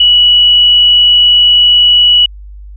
sine tone, 2937 Hz, F#7, 13 cents flat, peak -3 dBFS, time 0-2.26 s, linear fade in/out 5 ms, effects added 50 Hz sine -27 dBFS peak until 2.76 s

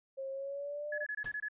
sine tone with pitch glide, 538 to 596.9 Hz, C5 to D5, +48 to +28 cents, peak -37 dBFS, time 0.17-1.05 s, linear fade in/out 20 ms, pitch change +180 cents, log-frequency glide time 0.31-0.9 s
sine tone bursts, 1700 Hz, G#6, 40 cents sharp, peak -35 dBFS, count 7, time 0.92-1.485 s, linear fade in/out 5 ms, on 61 ms, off 23 ms
pink noise with exponential decay, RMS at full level -45 dBFS, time 1.24-1.42 s, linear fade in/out 5 ms, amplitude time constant 38 ms
effects resampled to 8000 Hz

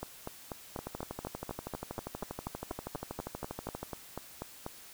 two click trains, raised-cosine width 1 ms, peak -23 / -23 dBFS, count 39 / 20, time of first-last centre 0.79-3.83 / 0.03-4.664 s, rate 12.5 / 4.1 Hz, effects white hiss -52 dBFS RMS until 4.93 s

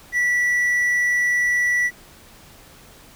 triangle tone, 1955 Hz, B6, 18 cents flat, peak -15 dBFS, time 0.12-1.91 s, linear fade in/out 50 ms, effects pink hiss -47 dBFS RMS until 3.15 s

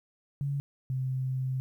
sine tone pair in turn, 140.8 / 130.43 Hz, C#3 / C3, +27 / -5 cents, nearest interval minor second, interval 132 cents, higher first, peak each -28 dBFS, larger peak neither, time 0.41-0.6 / 0.9-1.6 s, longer second, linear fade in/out 0 ms, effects 11-bit

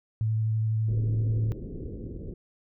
sine tone with vibrato, 110 Hz, A2, in tune, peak -23 dBFS, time 0.21-1.52 s, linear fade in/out 0 ms, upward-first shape sine, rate 12 Hz, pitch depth 12 cents each way
pink low-pass noise, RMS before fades -37 dBFS, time 0.88-2.34 s, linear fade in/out 5 ms, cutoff 470 Hz, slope 48 dB/octave
effects none

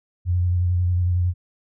sine tone with vibrato, 89 Hz, F2, 33 cents sharp, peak -17 dBFS, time 0.25-1.34 s, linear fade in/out 50 ms, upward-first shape square, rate 11 Hz, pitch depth 22 cents each way, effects none

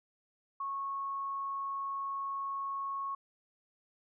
sine tone, 1100 Hz, C#6, 14 cents flat, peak -34 dBFS, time 0.6-3.15 s, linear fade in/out 5 ms, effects none

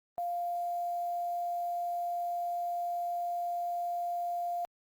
sine tone with quantisation, 698.5 Hz, F5, in tune, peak -31 dBFS, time 0.18-4.65 s, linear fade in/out 0 ms, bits 9, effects Opus 32 kbps

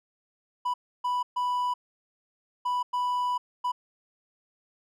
triangle tone bursts at uneven times, 987.8 Hz, B5, in tune, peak -23 dBFS, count 6, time 0.65-0.74 / 1.04-1.23 / 1.36-1.74 / 2.65-2.83 / 2.93-3.38 / 3.64-3.72 s, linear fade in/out 10 ms, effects none

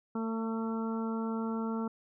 harmonic tone, 224.7 Hz, A3, 37 cents sharp, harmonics 1 / 2 / 3 / 4 / 5 / 6, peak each -32 / -39 / -48 / -43 / -47 / -44 dBFS, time 0.15-1.88 s, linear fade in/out 5 ms, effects none

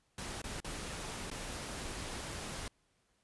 pink noise with dropouts, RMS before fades -42 dBFS, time 0.18-2.68 s, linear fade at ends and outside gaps 2 ms, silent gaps 0.418-0.44 / 0.603-0.645 / 1.302-1.313 s, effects pink hiss -75 dBFS RMS until 3.23 s + resampled to 24000 Hz

